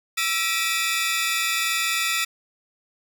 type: tone cluster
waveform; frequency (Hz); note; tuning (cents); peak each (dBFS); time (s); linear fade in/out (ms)
sawtooth; 1329 / 1923 / 2345 / 2537 / 3529; E6 / B6 / D7 / D#7 / A7; +14 / -47 / -3 / +33 / +4; -25; 0.17-2.25; 10
effects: none